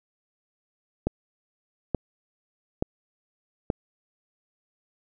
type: click train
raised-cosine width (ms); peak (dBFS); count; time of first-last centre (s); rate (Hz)
2; -10; 4; 1.07-3.702; 1.14
effects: none